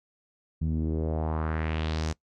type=tone with low-pass filter sweep; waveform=sawtooth; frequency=78.9 Hz; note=D#2; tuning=25 cents sharp; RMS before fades=-29 dBFS; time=0.61-2.13 s; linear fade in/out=10 ms; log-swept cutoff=170 to 6900 Hz; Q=2.3; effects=noise-tail reverb RT60 0.1 s tail -21 dB re dry